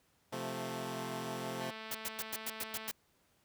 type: chord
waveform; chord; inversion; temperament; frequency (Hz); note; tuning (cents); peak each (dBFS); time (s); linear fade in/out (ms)
10% pulse; F major; second; equal; 130.81 / 174.61 / 220; C3 / F3 / A3; 0 / 0 / 0; -34 / -36 / -33; 0.32-1.71; 10
type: click train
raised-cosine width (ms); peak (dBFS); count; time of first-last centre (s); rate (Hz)
0.3; -30; 284; 1.61-2.896; 220
type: noise bursts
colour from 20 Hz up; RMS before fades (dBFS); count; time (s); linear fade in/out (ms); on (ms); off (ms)
white; -38; 8; 1.91-2.914; 5; 38; 100
effects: pink hiss -72 dBFS RMS until 3.44 s + high-pass 60 Hz 12 dB/octave